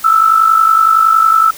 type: tone with amplitude modulation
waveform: sine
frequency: 1317 Hz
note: E6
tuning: 2 cents flat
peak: -3 dBFS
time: 0.04-1.51 s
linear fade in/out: 10 ms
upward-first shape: sine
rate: 50.8 Hz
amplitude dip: 65%
effects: white hiss -32 dBFS RMS until 1.57 s